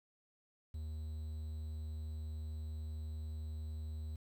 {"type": "tone with quantisation", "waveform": "triangle", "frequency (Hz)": 77.78, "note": "D#2", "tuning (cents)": 0, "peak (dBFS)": -38, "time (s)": [0.74, 4.16], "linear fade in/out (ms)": 5, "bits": 11, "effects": []}